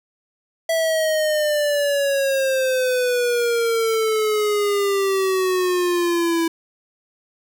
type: exponential sweep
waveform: square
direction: down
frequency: 659.3 to 329.6 Hz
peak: -18 dBFS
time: 0.69-6.48 s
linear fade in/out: 5 ms
effects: none